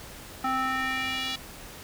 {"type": "tone with band-pass filter sweep", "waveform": "square", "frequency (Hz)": 261.6, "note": "C4", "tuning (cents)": 0, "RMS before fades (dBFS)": -29, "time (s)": [0.44, 1.36], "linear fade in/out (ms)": 5, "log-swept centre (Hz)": [1100, 3600], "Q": 2.3, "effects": ["pink hiss -44 dBFS RMS until 1.83 s"]}